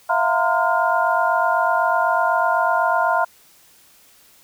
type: tone cluster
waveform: sine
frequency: 661 / 709 / 923 / 1027 / 1413 Hz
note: E5 / F5 / A#5 / C6 / F6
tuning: +5 / +26 / -17 / -33 / +20 cents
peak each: -22 dBFS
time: 0.09-3.25 s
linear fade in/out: 10 ms
effects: white hiss -52 dBFS RMS until 4.43 s